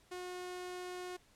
sawtooth tone, 361.6 Hz, F#4, 40 cents flat, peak -38 dBFS, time 0.11-1.17 s, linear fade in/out 10 ms, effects pink hiss -67 dBFS RMS until 1.35 s + low-pass 11000 Hz 12 dB/octave

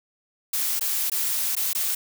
blue noise with dropouts, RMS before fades -25 dBFS, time 0.53-1.95 s, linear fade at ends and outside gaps 5 ms, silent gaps 0.795-0.809 / 1.099-1.117 / 1.553-1.566 / 1.732-1.749 s, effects none

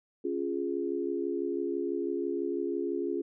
sine chord, Db major, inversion none, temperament equal, 277.2 / 349.2 / 415.3 Hz, Db4 / F4 / Ab4, 0 / 0 / 0 cents, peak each -35 / -32 / -34 dBFS, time 0.24-3.22 s, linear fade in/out 10 ms, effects none

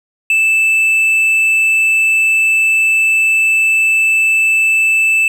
triangle tone with hard clipping, 2637 Hz, E7, in tune, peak -10 dBFS, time 0.3-5.28 s, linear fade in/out 2 ms, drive 6 dB, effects none

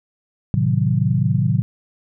sine chord, A diminished seventh, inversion none, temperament equal, 110 / 130.81 / 155.56 / 185 Hz, A2 / C3 / Eb3 / Gb3, 0 / 0 / 0 / 0 cents, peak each -20 / -19 / -21 / -22 dBFS, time 0.54-1.62 s, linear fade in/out 0 ms, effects none

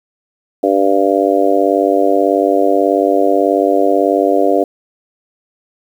harmonic tone, 98.3 Hz, G2, 5 cents sharp, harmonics 3 / 4 / 5 / 6 / 7, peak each -16 / -16 / -16 / -16 / -16 dBFS, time 0.63-4.64 s, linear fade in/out 5 ms, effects 7-bit

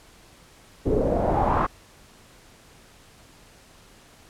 pink noise with low-pass filter sweep, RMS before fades -22 dBFS, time 0.85-1.67 s, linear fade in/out 20 ms, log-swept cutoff 390 to 1200 Hz, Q 3.5, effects pink hiss -52 dBFS RMS until 4.29 s + low-pass 11000 Hz 12 dB/octave

